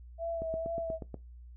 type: tone with vibrato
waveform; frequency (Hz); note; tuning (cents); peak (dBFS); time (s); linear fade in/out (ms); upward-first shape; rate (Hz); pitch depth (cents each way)
sine; 659; E5; -1; -32; 0.18-0.99; 50; sine; 2.2; 31
type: click train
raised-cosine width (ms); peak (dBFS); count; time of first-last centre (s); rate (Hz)
2; -26; 7; 0.42-1.143; 8.3
effects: noise-tail reverb RT60 0.2 s tail -19 dB re dry + added 60 Hz sine -47 dBFS peak until 1.56 s